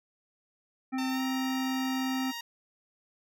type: harmonic tone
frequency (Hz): 261.6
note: C4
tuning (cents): 0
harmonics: 1 / 3 / 5 / 7 / 9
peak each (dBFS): -29 / -39 / -43 / -46 / -48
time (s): 0.92-2.32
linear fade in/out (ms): 20
type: tone with pitch glide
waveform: 10% pulse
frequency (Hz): 900 to 937.1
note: A5 to A#5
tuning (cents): +39 to +9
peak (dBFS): -28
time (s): 0.98-2.41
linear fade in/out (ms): 5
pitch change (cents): +70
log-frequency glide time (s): 1.09-1.22
effects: none